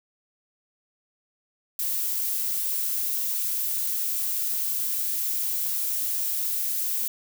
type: noise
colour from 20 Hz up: violet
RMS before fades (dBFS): -27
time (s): 1.79-7.08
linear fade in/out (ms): 2
effects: none